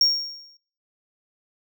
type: tone with exponential decay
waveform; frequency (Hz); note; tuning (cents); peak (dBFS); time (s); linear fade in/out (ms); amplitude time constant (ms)
triangle; 5550; F8; -12; -12; 0.01-0.57; 2; 120
effects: noise-tail reverb RT60 0.5 s tail -24 dB re dry